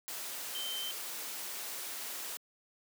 sine tone in noise, 3106 Hz, G7, 17 cents flat, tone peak -37 dBFS, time 0.55-0.91 s, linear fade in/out 0 ms, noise white, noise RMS -41 dBFS, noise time 0.08-2.37 s, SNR +1 dB, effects high-pass 300 Hz 12 dB/octave

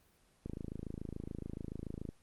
click train, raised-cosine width 3 ms, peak -28 dBFS, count 45, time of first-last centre 0.46-2.09 s, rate 27 Hz, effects pink hiss -69 dBFS RMS until 2.22 s + Opus 24 kbps

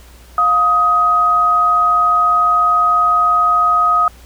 sine tone pair together, 705.5 / 1257 Hz, F5 / D#6, +17 / +17 cents, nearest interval minor seventh, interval 1000 cents, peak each -20 / -10 dBFS, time 0.38-4.08 s, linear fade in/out 2 ms, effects added 60 Hz sine -40 dBFS peak until 4.25 s + pink hiss -45 dBFS RMS until 4.25 s

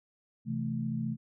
sine chord, A minor, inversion first, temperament equal, 130.81 / 164.81 / 220 Hz, C3 / E3 / A3, 0 / 0 / 0 cents, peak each -35 / -37 / -33 dBFS, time 0.45-1.17 s, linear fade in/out 50 ms, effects none

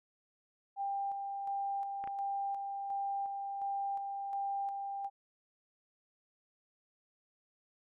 sine tone with tremolo, 794 Hz, G5, 22 cents sharp, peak -33 dBFS, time 0.76-5.1 s, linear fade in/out 50 ms, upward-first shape square, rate 1.4 Hz, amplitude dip 35%
clicks, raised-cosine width 0.5 ms, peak -32 dBFS, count 2, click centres 2.04 / 2.075 s
effects none

